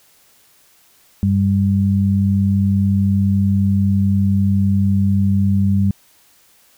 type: tone pair together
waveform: sine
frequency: 97 / 197.11 Hz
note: G2 / G3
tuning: -18 / +10 cents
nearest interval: octave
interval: 1228 cents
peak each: -15 dBFS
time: 1.23-5.91 s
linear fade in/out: 0 ms
effects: white hiss -53 dBFS RMS until 6.77 s